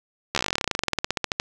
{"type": "slowing click train", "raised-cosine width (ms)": 0.2, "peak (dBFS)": -5, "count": 29, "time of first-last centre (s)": [0.35, 1.399], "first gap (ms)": 13, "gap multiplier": 1.07, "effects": []}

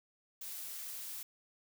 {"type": "noise", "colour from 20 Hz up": "blue", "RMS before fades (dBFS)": -44, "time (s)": [0.41, 1.23], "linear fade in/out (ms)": 5, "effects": []}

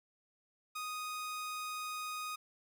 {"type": "tone", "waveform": "sawtooth", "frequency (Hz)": 1244.5, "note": "D#6", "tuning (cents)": 0, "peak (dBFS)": -35, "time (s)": [0.75, 2.36], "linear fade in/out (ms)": 10, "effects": []}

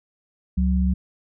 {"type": "tone pair together", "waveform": "sine", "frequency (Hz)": [69.06, 185], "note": ["C#2", "F#3"], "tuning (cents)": [-6, 0], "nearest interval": "octave + perfect fourth", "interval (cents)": 1706, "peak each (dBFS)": [-19, -21], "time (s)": [0.57, 0.94], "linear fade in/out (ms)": 10, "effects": []}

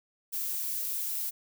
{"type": "noise", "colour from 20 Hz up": "violet", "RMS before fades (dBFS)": -33, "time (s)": [0.32, 1.31], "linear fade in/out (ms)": 20, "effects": []}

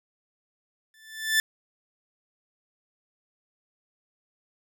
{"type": "tone with exponential growth", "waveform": "sawtooth", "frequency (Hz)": 1760, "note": "A6", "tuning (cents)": 0, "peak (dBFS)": -14, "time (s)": [0.94, 1.4], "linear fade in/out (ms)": 1, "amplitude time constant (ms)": 99, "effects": []}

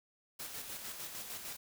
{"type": "noise with tremolo", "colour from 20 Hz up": "white", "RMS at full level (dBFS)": -43, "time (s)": [0.39, 1.57], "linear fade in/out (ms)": 10, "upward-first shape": "square", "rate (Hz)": 6.6, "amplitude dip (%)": 40, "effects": []}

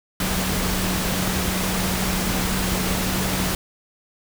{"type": "tone in noise", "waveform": "sine", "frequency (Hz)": 185.9, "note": "F#3", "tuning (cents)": 8, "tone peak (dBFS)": -26, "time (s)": [0.2, 3.55], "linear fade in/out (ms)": 2, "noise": "pink", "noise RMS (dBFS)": -24, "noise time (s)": [0.2, 3.55], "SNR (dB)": -5, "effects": []}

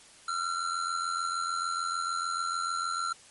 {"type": "tone with amplitude modulation", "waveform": "square", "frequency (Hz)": 1362, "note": "F6", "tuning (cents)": -44, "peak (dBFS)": -27, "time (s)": [0.28, 3.13], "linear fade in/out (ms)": 5, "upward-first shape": "sine", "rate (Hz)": 86.7, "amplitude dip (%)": 65, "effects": ["white hiss -54 dBFS RMS until 3.3 s", "MP3 48 kbps"]}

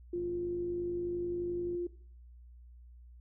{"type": "tone", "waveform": "sine", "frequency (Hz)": 349.8, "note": "F4", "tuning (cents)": 3, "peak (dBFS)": -32, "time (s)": [0.13, 1.87], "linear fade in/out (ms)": 5}
{"type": "click train", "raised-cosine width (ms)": 3, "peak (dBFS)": -36, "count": 83, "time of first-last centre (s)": [0.16, 1.749], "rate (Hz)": 51.6}
{"effects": ["noise-tail reverb RT60 0.5 s tail -18 dB re dry", "added 60 Hz sine -51 dBFS peak until 3.2 s"]}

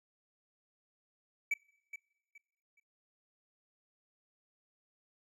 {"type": "tone with echo", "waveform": "triangle", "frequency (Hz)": 2293, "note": "D7", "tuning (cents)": -42, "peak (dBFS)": -27, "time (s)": [1.51, 1.54], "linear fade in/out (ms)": 5, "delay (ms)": 420, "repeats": 3, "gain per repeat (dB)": -12, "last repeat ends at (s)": 2.8, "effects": ["noise-tail reverb RT60 0.9 s tail -24 dB re dry"]}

